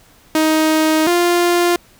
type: tone pair in turn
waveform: sawtooth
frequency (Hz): 313.8 / 349.1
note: D#4 / F4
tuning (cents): +15 / -1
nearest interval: major second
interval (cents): 184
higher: second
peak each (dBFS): -8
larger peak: neither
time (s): 0.35-1.07 / 1.07-1.76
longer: first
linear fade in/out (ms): 2
effects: pink hiss -49 dBFS RMS until 1.99 s